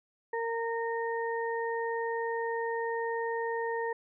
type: harmonic tone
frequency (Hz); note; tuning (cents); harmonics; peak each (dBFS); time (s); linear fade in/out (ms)
460.4; A#4; -22; 1 / 2 / 4; -32 / -35 / -38; 0.33-3.93; 5
effects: none